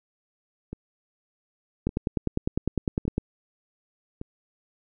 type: two click trains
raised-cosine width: 3 ms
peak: -21 / -11 dBFS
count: 4 / 14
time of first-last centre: 0.73-4.214 / 1.87-3.18 s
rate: 0.861 / 9.92 Hz
effects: none